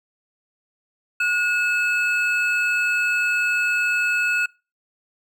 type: tone pair together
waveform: triangle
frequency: 1448.7 / 2600 Hz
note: F#6 / E7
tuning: -37 / -24 cents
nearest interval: minor seventh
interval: 1013 cents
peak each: -19 / -20 dBFS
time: 1.2-4.46 s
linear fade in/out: 5 ms
effects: noise-tail reverb RT60 0.3 s tail -24 dB re dry